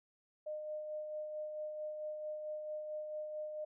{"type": "tone with tremolo", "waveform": "sine", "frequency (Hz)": 610, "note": "D#5", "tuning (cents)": -34, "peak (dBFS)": -38, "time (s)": [0.46, 3.65], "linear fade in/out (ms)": 10, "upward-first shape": "sine", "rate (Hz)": 4.5, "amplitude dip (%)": 35, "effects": []}